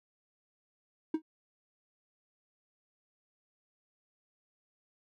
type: tone with exponential decay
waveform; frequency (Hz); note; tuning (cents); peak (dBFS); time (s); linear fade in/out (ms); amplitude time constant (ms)
triangle; 315.8; D#4; +26; -22; 1.14-1.22; 5; 16
effects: none